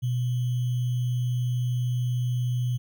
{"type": "tone with sample-and-hold", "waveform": "sine", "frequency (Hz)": 123.47, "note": "B2", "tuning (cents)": 0, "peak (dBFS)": -23, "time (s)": [0.02, 2.78], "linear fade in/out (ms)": 20, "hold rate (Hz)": 3150, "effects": []}